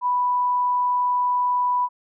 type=tone; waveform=sine; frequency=987.8 Hz; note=B5; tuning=in tune; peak=-18 dBFS; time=0.01-1.89 s; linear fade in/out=50 ms; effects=none